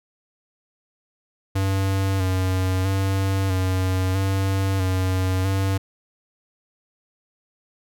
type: tone with vibrato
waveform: square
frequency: 95 Hz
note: F#2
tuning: 46 cents sharp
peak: -20 dBFS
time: 1.55-5.78 s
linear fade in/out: 10 ms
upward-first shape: square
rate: 0.77 Hz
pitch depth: 31 cents each way
effects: none